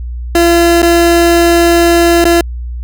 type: tone with dropouts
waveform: 30% pulse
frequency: 340.8 Hz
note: F4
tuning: 42 cents flat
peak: -3 dBFS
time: 0.35-2.41 s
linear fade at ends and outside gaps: 2 ms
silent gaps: 0.82-0.828 / 2.242-2.252 s
effects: added 60 Hz sine -18 dBFS peak until 2.83 s